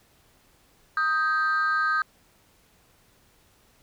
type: tone pair together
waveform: sine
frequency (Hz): 1249 / 1575.4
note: D#6 / G6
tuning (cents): +6 / +8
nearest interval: major third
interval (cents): 402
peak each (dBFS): -22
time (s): 0.97-2.02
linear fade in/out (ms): 2
effects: tanh soft clip ceiling -18 dBFS + pink hiss -61 dBFS RMS until 3.82 s